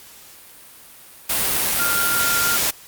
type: tone in noise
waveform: sine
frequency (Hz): 1396.9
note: F6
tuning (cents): 0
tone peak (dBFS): -21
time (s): 1.79-2.57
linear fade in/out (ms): 10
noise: white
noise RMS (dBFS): -20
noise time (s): 1.29-2.71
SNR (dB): -4
effects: white hiss -44 dBFS RMS until 2.87 s + Opus 48 kbps